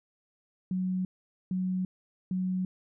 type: tone bursts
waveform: sine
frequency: 185 Hz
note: F#3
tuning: in tune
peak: -27 dBFS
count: 3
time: 0.71-2.65 s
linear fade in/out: 2 ms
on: 340 ms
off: 460 ms
effects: none